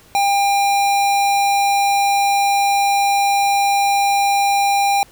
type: tone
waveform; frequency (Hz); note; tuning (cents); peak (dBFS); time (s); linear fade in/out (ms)
square; 800; G5; +35; -14; 0.15-5.03; 0
effects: pink hiss -48 dBFS RMS until 5.11 s